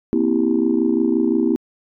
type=chord; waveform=sine; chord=C dominant seventh; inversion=third; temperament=just; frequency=235.5 / 261.6 / 327 / 392.4 Hz; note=Bb3 / C4 / E4 / G4; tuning=+18 / 0 / -14 / +2 cents; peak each=-20 / -20 / -18 / -22 dBFS; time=0.13-1.56 s; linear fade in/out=0 ms; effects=tanh soft clip ceiling -6 dBFS